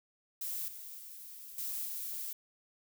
violet noise with level steps, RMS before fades -38 / -47 / -49 / -38 / -40 dBFS, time 0.41-2.33 s, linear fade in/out 5 ms, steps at 0.68 / 0.99 / 1.58 / 1.85 s, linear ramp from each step 2 ms, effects none

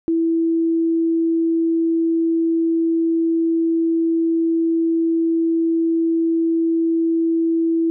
sine tone, 329.6 Hz, E4, in tune, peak -15 dBFS, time 0.08-7.9 s, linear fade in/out 0 ms, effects none

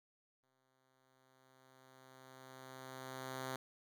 5% pulse tone with exponential growth, 130.81 Hz, C3, in tune, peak -29 dBFS, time 0.43-3.56 s, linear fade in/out 2 ms, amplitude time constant 680 ms, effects none

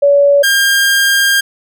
sine / sawtooth tone pair in turn, 568 / 1606.5 Hz, C#5 / G6, +42 / +42 cents, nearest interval octave + tritone, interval 1800 cents, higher second, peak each -5 dBFS, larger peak neither, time 0.02-0.43 / 0.43-1.41 s, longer second, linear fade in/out 10 ms, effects none

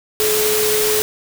sine tone in noise, 427.5 Hz, A4, 50 cents flat, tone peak -17 dBFS, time 0.2-1.02 s, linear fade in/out 0 ms, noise white, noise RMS -19 dBFS, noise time 0.2-1.02 s, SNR -1 dB, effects none

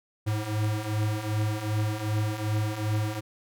square beating tone pair, 105.2 / 107.8 Hz, G#2 / A2, +23 / -35 cents, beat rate 2.6 Hz, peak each -32 / -28 dBFS, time 0.26-3.21 s, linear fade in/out 20 ms, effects none

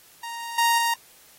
sawtooth tone with level steps, 932.3 Hz, A#5, in tune, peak -28 / -14 / -17 dBFS, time 0.23-0.94 s, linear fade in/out 5 ms, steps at 0.58 / 0.78 s, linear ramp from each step 5 ms, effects white hiss -53 dBFS RMS until 1.38 s + AAC 48 kbps

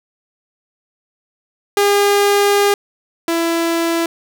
sawtooth tone pair in turn, 405.2 / 334 Hz, G#4 / E4, -43 / +23 cents, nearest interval minor third, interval 334 cents, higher first, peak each -7 / -11 dBFS, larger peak first, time 1.77-2.74 / 3.28-4.06 s, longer first, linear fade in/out 2 ms, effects none

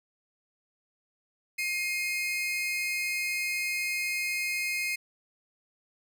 40% pulse tone pair together, 2128 / 2508 Hz, C7 / D#7, +29 / +13 cents, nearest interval minor third, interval 284 cents, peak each -30 / -31 dBFS, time 1.58-4.96 s, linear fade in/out 10 ms, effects none

